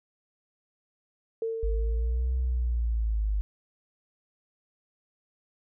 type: tone with exponential decay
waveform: sine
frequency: 451.4 Hz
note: A4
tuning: 44 cents sharp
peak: -26 dBFS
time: 1.42-2.8 s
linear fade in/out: 2 ms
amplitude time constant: 300 ms
type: linear two-way sweep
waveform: sine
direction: up then down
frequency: 50.3 to 63.7 to 50.3 Hz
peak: -24 dBFS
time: 1.63-3.41 s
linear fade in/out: 0 ms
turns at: 2.35 s
effects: none